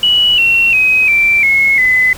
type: tone with pitch steps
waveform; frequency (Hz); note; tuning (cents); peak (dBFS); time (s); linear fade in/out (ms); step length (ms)
sine; 2938 / 2725 / 2528 / 2345 / 2176 / 2018; F#7 / F7 / D#7 / D7 / C#7 / B6; -13 / -43 / +27 / -3 / -33 / +37; -7; 0.03-2.13; 2; 350
effects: pink hiss -32 dBFS RMS until 2.17 s